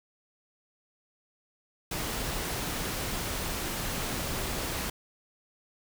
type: noise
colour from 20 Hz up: pink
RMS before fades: -33 dBFS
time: 1.91-4.9 s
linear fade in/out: 5 ms
effects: none